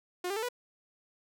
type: tone with pitch steps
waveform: sawtooth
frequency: 359.1 / 398.4 / 442.1 / 490.5 Hz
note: F4 / G4 / A4 / B4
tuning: +48 / +28 / +8 / -12 cents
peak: -28 dBFS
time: 0.24-0.488 s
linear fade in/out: 5 ms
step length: 62 ms
effects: none